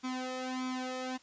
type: tone with flanger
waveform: sawtooth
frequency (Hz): 256.3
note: C4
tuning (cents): -36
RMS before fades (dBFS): -37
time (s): 0.03-1.18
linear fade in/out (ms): 20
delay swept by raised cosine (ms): 0.86 to 1.61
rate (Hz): 1.6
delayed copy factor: +1
effects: white hiss -61 dBFS RMS until 1.22 s + resampled to 16000 Hz